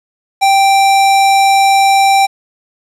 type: tone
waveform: square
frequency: 784 Hz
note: G5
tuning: in tune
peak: -7 dBFS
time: 0.41-2.27 s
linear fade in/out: 20 ms
effects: low-pass 10000 Hz 12 dB/octave + 7-bit